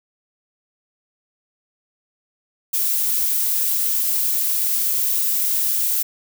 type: noise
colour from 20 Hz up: violet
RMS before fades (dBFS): -20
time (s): 2.73-6.03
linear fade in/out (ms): 10
effects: none